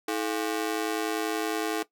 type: ring-modulated tone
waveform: sawtooth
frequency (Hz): 377.9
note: F#4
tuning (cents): +37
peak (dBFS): -20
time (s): 0.08-1.83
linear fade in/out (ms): 5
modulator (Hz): 55.3
effects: noise-tail reverb RT60 0.1 s tail -17 dB re dry